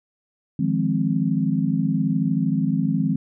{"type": "chord", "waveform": "sine", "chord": "F minor seventh", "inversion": "third", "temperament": "equal", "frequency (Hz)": [155.56, 174.61, 207.7, 261.6], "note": ["Eb3", "F3", "Ab3", "C4"], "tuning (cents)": [0, 0, 0, 0], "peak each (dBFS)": -24, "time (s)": [0.59, 3.16], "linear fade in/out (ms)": 5, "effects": []}